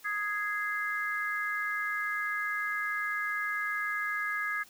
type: harmonic tone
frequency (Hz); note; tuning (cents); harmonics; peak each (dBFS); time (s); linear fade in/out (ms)
415.3; G#4; 0; 3 / 4 / 5; -36 / -32 / -36; 0.04-4.64; 20
effects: white hiss -57 dBFS RMS until 4.69 s